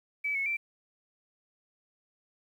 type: tone with pitch steps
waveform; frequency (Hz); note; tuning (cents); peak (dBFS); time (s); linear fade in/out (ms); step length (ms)
sine; 2296 / 2196 / 2343; D7 / C#7 / D7; -40 / -17 / -5; -28; 0.24-0.57; 10; 110
effects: 10-bit